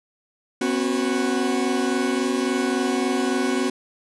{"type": "chord", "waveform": "40% pulse", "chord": "B suspended second", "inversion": "none", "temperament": "equal with one note detuned", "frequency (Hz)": [246.9, 270.5, 370], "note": ["B3", "C#4", "F#4"], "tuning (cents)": [0, -42, 0], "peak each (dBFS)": -24, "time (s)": [0.61, 3.7], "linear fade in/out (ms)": 5, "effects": ["resampled to 24000 Hz"]}